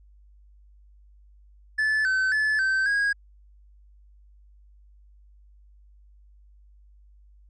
triangle tone with pitch steps, 1738 / 1530 / 1730 / 1548 / 1642 Hz, A6 / G6 / A6 / G6 / G#6, -22 / -42 / -30 / -22 / -20 cents, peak -19 dBFS, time 1.78-3.13 s, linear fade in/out 10 ms, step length 270 ms, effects added 50 Hz sine -51 dBFS peak until 7.49 s + resampled to 22050 Hz

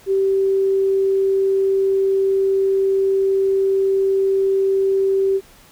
sine tone, 387.9 Hz, G4, 18 cents flat, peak -14 dBFS, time 0.06-5.41 s, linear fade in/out 50 ms, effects pink hiss -48 dBFS RMS until 5.71 s

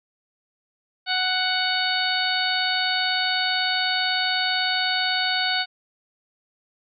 harmonic tone, 742 Hz, F#5, 5 cents sharp, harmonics 1 / 2 / 3 / 4 / 5 / 6, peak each -28 / -26 / -30 / -29 / -28 / -27 dBFS, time 1.06-5.66 s, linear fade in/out 50 ms, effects none

